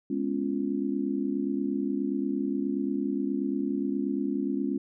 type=chord; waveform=sine; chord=C# dominant seventh; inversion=second; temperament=just; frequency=207.9 / 249.5 / 277.2 / 346.5 Hz; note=G#3 / B3 / C#4 / E#4; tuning=+2 / +18 / 0 / -14 cents; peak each=-32 / -34 / -29 / -34 dBFS; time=0.1-4.78 s; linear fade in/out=5 ms; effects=none